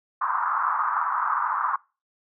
white band-pass noise, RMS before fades -25 dBFS, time 0.21-1.76 s, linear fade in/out 5 ms, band 950 to 1300 Hz, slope 48 dB/octave, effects noise-tail reverb RT60 0.3 s tail -23 dB re dry

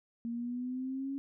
sine exponential sweep, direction up, 231.5 to 277.2 Hz, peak -34 dBFS, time 0.25-1.18 s, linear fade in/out 0 ms, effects none

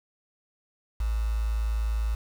sine tone with quantisation, 55 Hz, A1, in tune, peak -24 dBFS, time 1-2.15 s, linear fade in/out 5 ms, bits 7, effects none

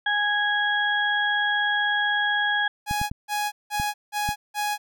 harmonic tone, 828 Hz, G#5, 5 cents flat, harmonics 1 / 2 / 4, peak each -27 / -22 / -29 dBFS, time 0.06-2.68 s, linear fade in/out 5 ms
sawtooth tone bursts, 832 Hz, G#5, 3 cents sharp, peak -20 dBFS, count 5, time 2.86-4.78 s, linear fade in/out 50 ms, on 240 ms, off 180 ms
clicks, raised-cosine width 5 ms, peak -18 dBFS, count 5, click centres 2.911 / 3.015 / 3.115 / 3.799 / 4.29 s
effects none

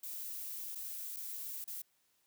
violet noise with dropouts, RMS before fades -43 dBFS, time 0.03-1.82 s, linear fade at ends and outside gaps 5 ms, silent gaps 0.75-0.755 / 1.164-1.167 / 1.643-1.676 s, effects white hiss -75 dBFS RMS until 2.26 s + high-pass 60 Hz 12 dB/octave

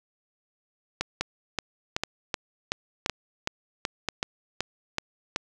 two click trains, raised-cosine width 0.2 ms, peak -9 / -9 dBFS, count 4 / 12, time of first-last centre 1.01-4.087 / 1.21-5.361 s, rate 0.975 / 2.65 Hz, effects none

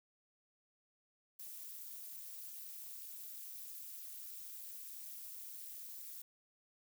violet noise with amplitude modulation, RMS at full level -45 dBFS, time 1.39-6.22 s, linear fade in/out 5 ms, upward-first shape sine, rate 294 Hz, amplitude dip 100%, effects none

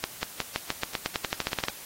accelerating click train, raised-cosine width 0.2 ms, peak -9 dBFS, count 17, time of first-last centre 0.04-1.684 s, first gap 190 ms, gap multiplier 0.91, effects white hiss -44 dBFS RMS until 1.85 s + AAC 48 kbps

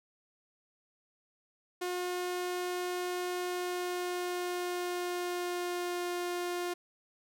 sawtooth tone with pitch glide, 359 to 353.4 Hz, F4 to F4, +48 to +21 cents, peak -29 dBFS, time 1.81-6.74 s, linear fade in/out 10 ms, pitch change -27 cents, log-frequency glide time 3.39-6.11 s, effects none

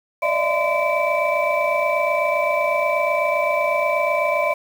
sine tone cluster, 583 / 611 / 670 / 1022 / 2314 Hz, D5 / D#5 / E5 / C6 / D7, -13 / -32 / +28 / -41 / -26 cents, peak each -23 dBFS, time 0.22-4.54 s, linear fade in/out 10 ms, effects tanh soft clip ceiling -9 dBFS + 7-bit

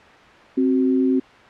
sine tone pair together, 263.2 / 372.2 Hz, C4 / F#4, +10 / +10 cents, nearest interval tritone, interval 600 cents, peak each -16 / -22 dBFS, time 0.57-1.2 s, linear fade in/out 10 ms, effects white hiss -45 dBFS RMS until 1.49 s + low-pass 2000 Hz 12 dB/octave

